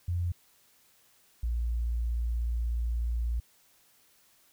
sine tone pair in turn, 87.31 / 58.27 Hz, F2 / A#1, 0 / 0 cents, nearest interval perfect fifth, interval 700 cents, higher first, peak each -27 dBFS, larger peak neither, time 0.08-0.32 / 1.43-3.4 s, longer second, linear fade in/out 5 ms, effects white hiss -64 dBFS RMS until 4.52 s

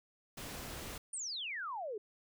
pink noise, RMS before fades -45 dBFS, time 0.37-0.98 s, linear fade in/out 5 ms
sine exponential sweep, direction down, 9397 to 393.5 Hz, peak -38 dBFS, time 1.13-1.98 s, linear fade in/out 5 ms
effects none

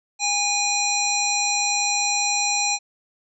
harmonic tone with a mistuned harmonic, 819 Hz, G#5, 24 cents flat, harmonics 1 / 3 / 5 / 7 / 9, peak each -26 / -26 / -26 / -26 / -26 dBFS, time 0.19-2.79 s, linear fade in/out 50 ms, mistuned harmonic 7, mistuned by +20 cents, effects none

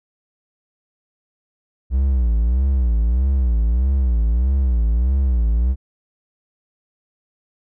triangle tone with vibrato, 61.3 Hz, B1, 12 cents flat, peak -12 dBFS, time 1.9-5.76 s, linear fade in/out 50 ms, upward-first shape sine, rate 1.6 Hz, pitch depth 180 cents each way, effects none

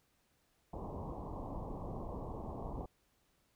pink low-pass noise, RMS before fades -43 dBFS, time 0.73-2.86 s, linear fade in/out 5 ms, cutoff 1100 Hz, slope 96 dB/octave, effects pink hiss -75 dBFS RMS until 3.55 s

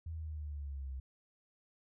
sine exponential sweep, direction down, 82.41 to 64.8 Hz, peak -39 dBFS, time 0.06-1 s, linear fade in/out 5 ms, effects none

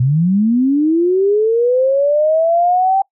sine linear sweep, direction up, 120.1 to 784 Hz, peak -10 dBFS, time 0-3.02 s, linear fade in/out 5 ms, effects noise-tail reverb RT60 0.1 s tail -24 dB re dry

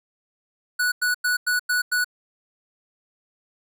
square tone bursts, 1474 Hz, F#6, 7 cents flat, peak -20 dBFS, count 6, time 0.79-2.045 s, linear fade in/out 10 ms, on 130 ms, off 95 ms, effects none

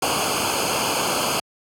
pink noise with comb filter, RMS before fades -22 dBFS, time 0.02-1.4 s, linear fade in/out 5 ms, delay 0.53 ms, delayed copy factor -0.85, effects high-pass 80 Hz 12 dB/octave + low-pass 12000 Hz 12 dB/octave

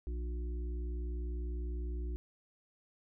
harmonic tone, 60 Hz, B1, 49 cents flat, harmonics 1 / 3 / 5 / 6, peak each -35 / -54 / -51 / -50 dBFS, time 0.07-2.16 s, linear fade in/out 0 ms, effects none

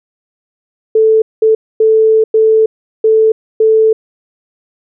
sine tone bursts at uneven times, 440 Hz, A4, in tune, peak -5 dBFS, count 6, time 0.95-1.22 / 1.42-1.55 / 1.8-2.24 / 2.34-2.66 / 3.04-3.32 / 3.6-3.93 s, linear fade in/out 5 ms, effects none

